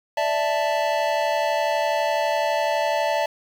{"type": "chord", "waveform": "square", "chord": "D suspended second", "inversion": "none", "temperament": "equal", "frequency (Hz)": [587.3, 659.3, 880], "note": ["D5", "E5", "A5"], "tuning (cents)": [0, 0, 0], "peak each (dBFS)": -25, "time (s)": [0.17, 3.26], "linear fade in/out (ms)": 5, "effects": ["low-pass 4000 Hz 12 dB/octave", "7-bit"]}